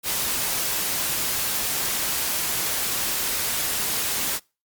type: noise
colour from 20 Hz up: white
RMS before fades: -25 dBFS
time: 0.03-4.4 s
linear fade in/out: 50 ms
effects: noise-tail reverb RT60 0.3 s tail -25 dB re dry + Opus 48 kbps